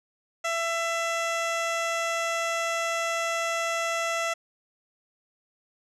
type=tone with low-pass filter; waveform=15% pulse; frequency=668 Hz; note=E5; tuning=23 cents sharp; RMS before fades=-28 dBFS; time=0.44-4.34 s; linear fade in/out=10 ms; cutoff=7400 Hz; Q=1; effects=none